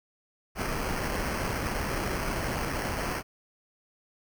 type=noise with sample-and-hold; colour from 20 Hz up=pink; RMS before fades=-31 dBFS; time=0.55-3.23 s; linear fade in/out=50 ms; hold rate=3675 Hz; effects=none